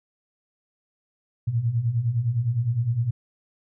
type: beating tone pair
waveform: sine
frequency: 110.8 / 120.6 Hz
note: A2 / B2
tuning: +13 / -41 cents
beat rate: 9.8 Hz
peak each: -27 / -22 dBFS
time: 1.47-3.11 s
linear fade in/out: 10 ms
effects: none